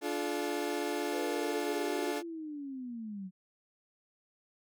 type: chord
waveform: 30% pulse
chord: D minor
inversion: none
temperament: equal with one note detuned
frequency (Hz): 293.7 / 349.2 / 430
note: D4 / F4 / A4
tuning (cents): 0 / 0 / -40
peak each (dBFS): -34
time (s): 0.01-2.23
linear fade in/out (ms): 50
type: linear sweep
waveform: sine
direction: down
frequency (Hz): 508 to 181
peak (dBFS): -38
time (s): 1.11-3.31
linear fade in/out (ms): 50
effects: none